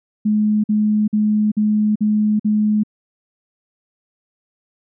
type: tone bursts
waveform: sine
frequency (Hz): 212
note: G#3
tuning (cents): +36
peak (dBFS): -13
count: 6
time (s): 0.25-2.835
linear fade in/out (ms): 10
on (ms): 390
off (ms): 49
effects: none